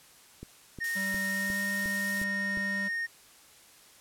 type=click train; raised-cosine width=3 ms; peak=-28 dBFS; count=7; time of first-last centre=0.43-2.573 s; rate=2.8 Hz
type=tone; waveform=triangle; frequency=1847 Hz; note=A#6; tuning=16 cents flat; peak=-28 dBFS; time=0.8-3.07 s; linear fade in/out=20 ms
type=noise; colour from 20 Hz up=blue; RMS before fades=-38 dBFS; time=0.84-2.24 s; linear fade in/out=2 ms
type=tone with pitch glide; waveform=square; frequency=194 to 197.62 Hz; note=G3 to G3; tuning=-18 to +14 cents; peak=-36 dBFS; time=0.95-2.89 s; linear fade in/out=20 ms; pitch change=+32 cents; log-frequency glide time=1.31-1.6 s
effects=white hiss -56 dBFS RMS until 4 s + low-pass 12000 Hz 12 dB/octave